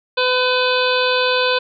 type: harmonic tone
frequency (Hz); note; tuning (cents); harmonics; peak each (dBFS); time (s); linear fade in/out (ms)
504; B4; +35; 1 / 2 / 3 / 5 / 6 / 7 / 8 / 9; -18 / -22 / -22 / -23 / -29 / -24 / -26 / -30; 0.17-1.59; 10
effects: none